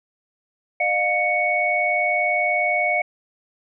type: tone cluster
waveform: sine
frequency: 608 / 708 / 2225 Hz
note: D#5 / F5 / C#7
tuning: -40 / +23 / +6 cents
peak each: -25 / -23 / -20 dBFS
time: 0.8-3.02 s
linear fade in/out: 5 ms
effects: none